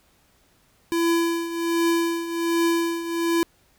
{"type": "tone with tremolo", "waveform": "square", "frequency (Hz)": 336.1, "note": "E4", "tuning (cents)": 34, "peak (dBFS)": -18, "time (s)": [0.92, 3.43], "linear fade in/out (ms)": 0, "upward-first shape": "triangle", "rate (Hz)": 1.3, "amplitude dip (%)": 75, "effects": ["pink hiss -61 dBFS RMS until 3.78 s"]}